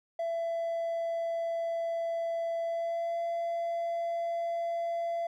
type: tone with pitch glide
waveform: triangle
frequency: 669 to 678.3 Hz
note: E5 to E5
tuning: +25 to +49 cents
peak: -27 dBFS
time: 0.19-5.27 s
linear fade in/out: 5 ms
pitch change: +24 cents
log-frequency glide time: 2.64-3.2 s
effects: tanh soft clip ceiling -24 dBFS